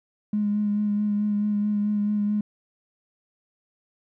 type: tone with vibrato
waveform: triangle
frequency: 207.7 Hz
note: G#3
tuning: in tune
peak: -17 dBFS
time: 0.33-2.41 s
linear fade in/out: 5 ms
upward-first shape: sine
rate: 4.6 Hz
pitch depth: 20 cents each way
effects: tanh soft clip ceiling -19 dBFS